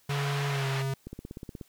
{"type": "tone with pitch glide", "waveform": "square", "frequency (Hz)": [141.5, 135.19], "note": ["C#3", "C#3"], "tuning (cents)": [36, -43], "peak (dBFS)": -29, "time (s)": [0.09, 0.94], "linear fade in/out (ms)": 5, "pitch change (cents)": -79, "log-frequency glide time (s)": [0.48, 0.67]}
{"type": "band-pass noise", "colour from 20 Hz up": "pink", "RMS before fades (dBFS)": -37, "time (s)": [0.09, 0.83], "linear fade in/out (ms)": 20, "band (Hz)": [850, 3400], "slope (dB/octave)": 12}
{"type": "click train", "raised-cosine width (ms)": 3, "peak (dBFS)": -26, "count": 10, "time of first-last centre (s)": [1.07, 1.612], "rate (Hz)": 16.6}
{"effects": ["white hiss -64 dBFS RMS until 1.68 s"]}